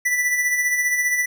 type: tone with tremolo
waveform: square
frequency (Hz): 1975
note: B6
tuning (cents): 0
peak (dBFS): -17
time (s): 0.05-1.26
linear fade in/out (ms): 10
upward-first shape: sine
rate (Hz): 15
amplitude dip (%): 45
effects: none

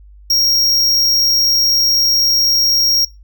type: tone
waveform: square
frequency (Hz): 5588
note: F8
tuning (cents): 0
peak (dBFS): -11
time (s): 0.3-3.05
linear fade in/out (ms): 5
effects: noise-tail reverb RT60 0.2 s tail -20 dB re dry + added 50 Hz sine -38 dBFS peak until 3.23 s

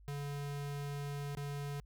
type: tone with dropouts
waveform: square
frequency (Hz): 143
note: D3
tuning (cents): -46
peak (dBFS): -39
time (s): 0.08-1.8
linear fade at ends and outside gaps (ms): 0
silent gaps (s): 1.35-1.372
effects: added 50 Hz sine -56 dBFS peak until 1.85 s

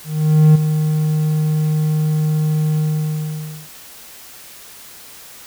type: tone with ADSR envelope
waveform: triangle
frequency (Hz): 154.2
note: D#3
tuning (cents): -15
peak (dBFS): -3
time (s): 0.04-3.69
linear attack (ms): 510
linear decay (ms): 13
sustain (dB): -9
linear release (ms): 910
effects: white hiss -39 dBFS RMS until 5.46 s

